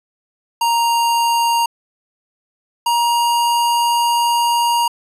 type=tone pair in turn; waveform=square; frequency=934 / 944.3 Hz; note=A#5 / A#5; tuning=+3 / +22 cents; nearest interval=unison; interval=19 cents; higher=second; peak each=-14 dBFS; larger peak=neither; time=0.61-1.66 / 2.86-4.88 s; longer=second; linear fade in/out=5 ms; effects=resampled to 32000 Hz